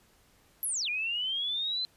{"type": "linear two-way sweep", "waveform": "sine", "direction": "down then up", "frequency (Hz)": [11820, 2394, 4096], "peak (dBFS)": -29, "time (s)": [0.63, 1.85], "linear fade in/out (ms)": 0, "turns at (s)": 0.89, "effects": ["pink hiss -64 dBFS RMS until 1.96 s", "resampled to 32000 Hz"]}